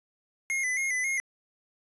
square tone with vibrato, 2075 Hz, C7, 15 cents flat, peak -27 dBFS, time 0.5-1.2 s, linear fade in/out 0 ms, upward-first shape square, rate 3.7 Hz, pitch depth 58 cents each way, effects resampled to 24000 Hz

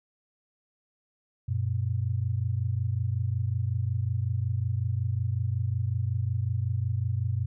sine tone pair together, 94.8 / 120.23 Hz, F#2 / B2, +43 / -46 cents, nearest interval major third, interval 411 cents, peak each -28 dBFS, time 1.48-7.46 s, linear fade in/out 10 ms, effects none

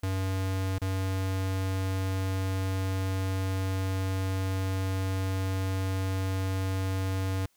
square tone with dropouts, 95.1 Hz, F#2, 48 cents sharp, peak -28 dBFS, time 0.03-7.46 s, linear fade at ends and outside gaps 5 ms, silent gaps 0.784-0.816 s, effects white hiss -69 dBFS RMS until 7.56 s

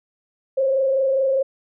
sine tone with frequency modulation, 536 Hz, C5, 42 cents sharp, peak -16 dBFS, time 0.57-1.43 s, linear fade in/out 10 ms, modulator 24.8 Hz, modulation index 0.57, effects none

